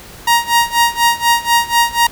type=tone with tremolo; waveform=sawtooth; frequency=940 Hz; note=A#5; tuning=14 cents sharp; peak=-4 dBFS; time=0.27-2.07 s; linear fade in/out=5 ms; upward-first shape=sine; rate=4.1 Hz; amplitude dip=90%; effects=pink hiss -36 dBFS RMS until 2.11 s